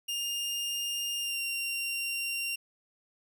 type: tone with pitch glide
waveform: sawtooth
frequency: 2813 to 2765 Hz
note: F7 to F7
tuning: +12 to -18 cents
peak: -28 dBFS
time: 0.08-2.56 s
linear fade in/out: 10 ms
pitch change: -30 cents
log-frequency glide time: 1.2-1.4 s
effects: none